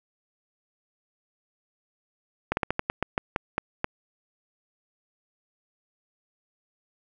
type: slowing click train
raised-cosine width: 0.5 ms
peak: -9 dBFS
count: 11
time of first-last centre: 2.52-3.844 s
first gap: 51 ms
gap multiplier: 1.2
effects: none